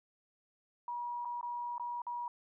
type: tone with dropouts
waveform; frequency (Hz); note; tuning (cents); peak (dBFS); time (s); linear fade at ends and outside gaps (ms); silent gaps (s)
sine; 961; B5; -48; -36; 0.88-2.28; 2; 1.249-1.254 / 1.412-1.429 / 1.781-1.797 / 2.019-2.067
effects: none